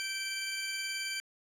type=tone pair together; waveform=20% pulse; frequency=1559.6 / 2330 Hz; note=G6 / D7; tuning=-9 / -14 cents; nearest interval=perfect fifth; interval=695 cents; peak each=-34 / -31 dBFS; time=0-1.2 s; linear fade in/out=0 ms; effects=low-pass 12000 Hz 12 dB/octave